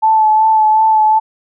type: tone with vibrato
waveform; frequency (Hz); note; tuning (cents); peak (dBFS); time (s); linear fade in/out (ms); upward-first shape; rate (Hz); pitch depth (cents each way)
sine; 871; A5; -18; -7; 0.02-1.2; 20; sine; 2.7; 21
effects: none